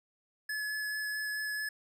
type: tone with vibrato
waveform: square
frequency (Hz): 1709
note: G#6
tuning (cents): +49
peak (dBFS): -34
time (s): 0.49-1.69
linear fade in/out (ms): 5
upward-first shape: sine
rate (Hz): 4.6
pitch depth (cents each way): 9
effects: none